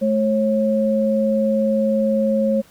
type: tone pair together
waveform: sine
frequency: 215.9 / 544 Hz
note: A3 / C#5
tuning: -33 / -33 cents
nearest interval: octave + major third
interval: 1600 cents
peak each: -18 dBFS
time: 0.01-2.62 s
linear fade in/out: 20 ms
effects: pink hiss -51 dBFS RMS until 2.7 s